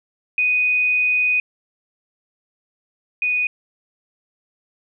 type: tone pair in turn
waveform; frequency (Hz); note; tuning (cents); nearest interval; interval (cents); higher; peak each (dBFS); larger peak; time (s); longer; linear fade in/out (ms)
sine; 2489 / 2479; D#7 / D#7; 0 / -7; unison; 7; first; -15 / -17; first; 0.38-1.4 / 3.22-3.47; first; 2
effects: none